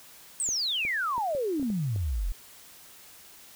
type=exponential sweep; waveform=sine; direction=down; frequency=8610 to 37.01 Hz; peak=-26 dBFS; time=0.4-2.32 s; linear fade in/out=0 ms
type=clicks; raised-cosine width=2 ms; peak=-29 dBFS; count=8; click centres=0.489 / 0.851 / 1.18 / 1.35 / 1.597 / 1.628 / 1.702 / 1.961 s
effects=white hiss -51 dBFS RMS until 3.55 s